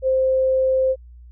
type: tone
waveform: sine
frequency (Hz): 523.3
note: C5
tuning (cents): 0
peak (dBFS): -15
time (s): 0.02-0.96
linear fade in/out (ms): 50
effects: added 60 Hz sine -40 dBFS peak until 1.31 s